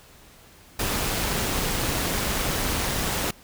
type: noise with amplitude modulation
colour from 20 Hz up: pink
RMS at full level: -24 dBFS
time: 0.79-3.31 s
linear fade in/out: 5 ms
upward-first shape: sine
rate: 199 Hz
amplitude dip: 40%
effects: pink hiss -51 dBFS RMS until 3.43 s